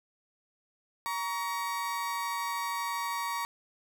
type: tone pair together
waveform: 35% pulse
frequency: 941 / 1128.1 Hz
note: A#5 / C#6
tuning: +16 / +30 cents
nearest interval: minor third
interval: 314 cents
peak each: -32 / -33 dBFS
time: 1.06-3.45 s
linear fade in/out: 0 ms
effects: none